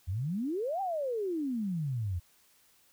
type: exponential two-way sweep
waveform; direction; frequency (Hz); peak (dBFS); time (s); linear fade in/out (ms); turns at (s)
sine; up then down; 82.41 to 803 to 82.41; -30; 0.07-2.2; 20; 0.81
effects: white hiss -65 dBFS RMS until 2.92 s